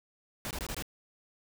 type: noise bursts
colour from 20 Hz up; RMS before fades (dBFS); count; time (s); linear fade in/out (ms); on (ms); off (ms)
pink; -37; 5; 0.45-0.824; 0; 58; 21
effects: none